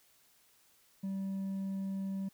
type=tone with hard clipping; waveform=sine; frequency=193.7 Hz; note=G3; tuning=20 cents flat; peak=-35 dBFS; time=1.03-2.29 s; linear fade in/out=10 ms; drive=2 dB; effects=white hiss -67 dBFS RMS until 2.33 s